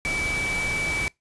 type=tone in noise; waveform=sine; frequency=2300 Hz; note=D7; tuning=37 cents flat; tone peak=-25 dBFS; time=0.05-1.08 s; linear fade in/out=0 ms; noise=pink; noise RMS=-31 dBFS; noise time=0.05-1.08 s; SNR=+3 dB; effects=noise-tail reverb RT60 0.2 s tail -24 dB re dry + resampled to 24000 Hz